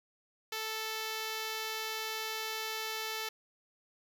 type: tone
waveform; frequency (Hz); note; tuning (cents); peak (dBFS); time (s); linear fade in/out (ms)
5% pulse; 439.8; A4; -1; -24; 0.52-3.29; 5
effects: none